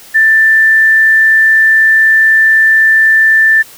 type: tone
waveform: sine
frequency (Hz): 1772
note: A6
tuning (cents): +12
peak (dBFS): -4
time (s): 0.14-3.63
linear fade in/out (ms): 20
effects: white hiss -36 dBFS RMS until 3.77 s

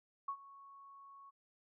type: tone with ADSR envelope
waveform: sine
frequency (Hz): 1107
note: C#6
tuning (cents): -3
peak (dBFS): -35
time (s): 0.28-1.31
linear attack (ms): 6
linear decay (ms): 75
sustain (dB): -19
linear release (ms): 21
effects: none

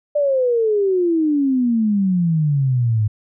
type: exponential sweep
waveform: sine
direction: down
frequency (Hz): 597 to 103.83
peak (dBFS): -14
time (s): 0.15-3.08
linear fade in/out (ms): 10
effects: none

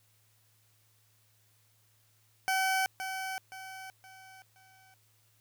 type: tone with echo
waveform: 20% pulse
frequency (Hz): 761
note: F#5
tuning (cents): +48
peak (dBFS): -22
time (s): 2.48-2.86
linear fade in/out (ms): 0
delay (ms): 520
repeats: 4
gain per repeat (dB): -8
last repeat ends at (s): 4.94
effects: added 108 Hz sine -69 dBFS peak until 5.4 s + white hiss -69 dBFS RMS until 5.4 s

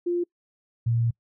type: tone pair in turn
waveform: sine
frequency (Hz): 349.2 / 116.53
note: F4 / A#2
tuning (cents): 0 / 0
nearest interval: octave + perfect fifth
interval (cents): 1900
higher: first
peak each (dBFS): -22 / -20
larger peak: second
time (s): 0.06-0.24 / 0.86-1.11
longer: second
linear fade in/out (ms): 10
effects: noise-tail reverb RT60 0.1 s tail -26 dB re dry

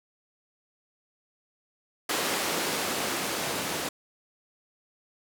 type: noise with band-pass filter sweep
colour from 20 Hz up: blue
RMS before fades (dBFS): -30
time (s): 2.09-3.89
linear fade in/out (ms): 5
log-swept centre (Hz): 330 to 210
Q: 0.77
effects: none

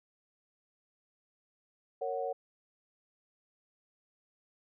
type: chord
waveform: sine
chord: F# major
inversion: first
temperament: just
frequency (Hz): 462.5 / 555 / 740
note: A#4 / C#5 / F#5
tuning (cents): -14 / +2 / 0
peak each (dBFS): -37 / -36 / -37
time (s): 2.01-2.33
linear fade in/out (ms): 10
effects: none

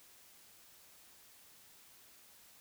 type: silence
effects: white hiss -61 dBFS RMS until 2.6 s

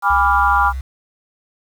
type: chord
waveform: sine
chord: G# diminished seventh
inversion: none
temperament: equal with one note detuned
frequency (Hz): 813.5 / 987.8 / 1174.7 / 1396.9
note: G#5 / B5 / D6 / F6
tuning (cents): -36 / 0 / 0 / 0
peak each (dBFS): -17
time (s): 0.02-0.73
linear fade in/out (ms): 50
type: tone with vibrato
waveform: sine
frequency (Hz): 65.41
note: C2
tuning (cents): 0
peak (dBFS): -22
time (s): 0.1-0.81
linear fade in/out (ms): 5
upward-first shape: square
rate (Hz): 7.6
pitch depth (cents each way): 15
effects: tanh soft clip ceiling 0 dBFS + 7-bit

